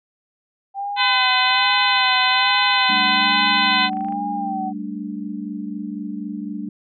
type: tone with vibrato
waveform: sine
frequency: 784 Hz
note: G5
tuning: in tune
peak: -23 dBFS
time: 0.74-4.73 s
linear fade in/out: 50 ms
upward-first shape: sine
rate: 1.2 Hz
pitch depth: 65 cents each way
type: harmonic tone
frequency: 507 Hz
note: B4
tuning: 45 cents sharp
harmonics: 2 / 3 / 4 / 5 / 6 / 7 / 8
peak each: -21 / -23 / -23 / -23 / -24 / -23 / -24 dBFS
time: 0.96-3.9 s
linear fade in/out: 50 ms
type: click train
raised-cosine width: 0.5 ms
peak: -27 dBFS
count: 70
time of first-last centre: 1.47-4.124 s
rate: 26 Hz
type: chord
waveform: sine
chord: G suspended second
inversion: none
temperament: equal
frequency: 196 / 220 / 293.7 Hz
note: G3 / A3 / D4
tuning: 0 / 0 / 0 cents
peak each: -30 dBFS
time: 2.89-6.69 s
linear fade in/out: 5 ms
effects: none